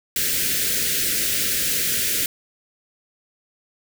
white band-stop noise, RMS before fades -22 dBFS, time 0.16-2.26 s, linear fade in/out 2 ms, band 540 to 1500 Hz, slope 48 dB/octave, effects none

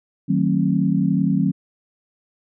sine chord, D# diminished seventh, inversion none, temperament just, 155.56 / 186.68 / 224 / 268.8 Hz, D#3 / F#3 / A3 / C4, 0 / +16 / +31 / +47 cents, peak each -22 / -19 / -24 / -22 dBFS, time 0.28-1.52 s, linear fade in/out 20 ms, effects none

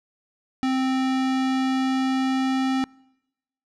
square tone with pitch glide, 261.6 to 263.4 Hz, C4 to C4, 0 to +12 cents, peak -21 dBFS, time 0.63-2.84 s, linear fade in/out 0 ms, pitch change +12 cents, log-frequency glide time 0.79-2.71 s, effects noise-tail reverb RT60 0.9 s tail -26 dB re dry + low-pass 5000 Hz 12 dB/octave

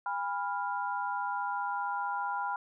sine chord, F diminished, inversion first, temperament equal with one note detuned, 812.6 / 987.8 / 1396.9 Hz, Ab5 / Cb6 / F6, -38 / 0 / 0 cents, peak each -35 / -34 / -37 dBFS, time 0.06-2.56 s, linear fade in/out 2 ms, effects none

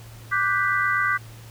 sine chord, G major seventh, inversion second, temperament equal, 1174.7 / 1480 / 1568 / 1975.5 Hz, D6 / F#6 / G6 / B6, 0 / 0 / 0 / 0 cents, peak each -24 / -26 / -25 / -25 dBFS, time 0.31-1.18 s, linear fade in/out 20 ms, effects added 113 Hz sine -41 dBFS peak until 1.5 s + pink hiss -48 dBFS RMS until 1.5 s

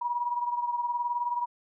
sine beating tone pair, 960 / 979 Hz, B5 / B5, -49 / -15 cents, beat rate 19 Hz, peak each -28 / -34 dBFS, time 0.01-1.46 s, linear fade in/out 10 ms, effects none

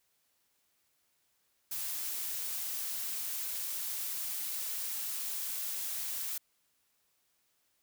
blue noise, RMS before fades -37 dBFS, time 1.71-6.38 s, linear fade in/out 5 ms, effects white hiss -75 dBFS RMS until 7.82 s

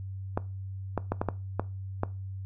clicks, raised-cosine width 1 ms, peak -13 dBFS, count 7, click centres 0.375 / 0.977 / 1.12 / 1.215 / 1.287 / 1.596 / 2.034 s, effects noise-tail reverb RT60 0.3 s tail -19 dB re dry + added 96 Hz sine -35 dBFS peak until 2.45 s

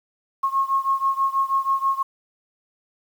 sine beating tone pair, 1082 / 1088.2 Hz, C#6 / C#6, -42 / -32 cents, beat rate 6.2 Hz, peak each -21 / -23 dBFS, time 0.43-2.03 s, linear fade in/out 10 ms, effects 8-bit

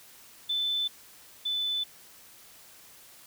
sine tone pair in turn, 3520 / 3504 Hz, A7 / A7, 0 / -8 cents, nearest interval unison, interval 8 cents, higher first, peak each -26 / -27 dBFS, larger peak first, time 0.49-0.88 / 1.45-1.84 s, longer neither, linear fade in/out 10 ms, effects white hiss -53 dBFS RMS until 3.26 s

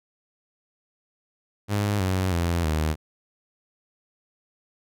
sawtooth tone with pitch steps, 102.7 / 93.63 / 85.37 / 77.83 Hz, G#2 / F#2 / F2 / D#2, -19 / +21 / -39 / +1 cents, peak -18 dBFS, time 1.68-2.96 s, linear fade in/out 50 ms, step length 320 ms, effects none

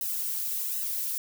violet noise with flanger, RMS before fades -31 dBFS, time 0.01-1.18 s, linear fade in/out 2 ms, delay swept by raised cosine 0.86 to 2.96 ms, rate 1.3 Hz, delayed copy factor -0.8, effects none

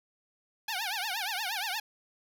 10% pulse tone with vibrato, 812 Hz, G#5, 39 cents flat, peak -23 dBFS, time 0.68-1.8 s, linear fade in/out 5 ms, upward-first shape triangle, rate 8.5 Hz, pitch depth 250 cents each way, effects none

